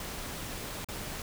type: noise with dropouts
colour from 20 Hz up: pink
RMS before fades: -39 dBFS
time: 0-1.22 s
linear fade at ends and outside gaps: 2 ms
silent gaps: 0.846-0.886 s
effects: none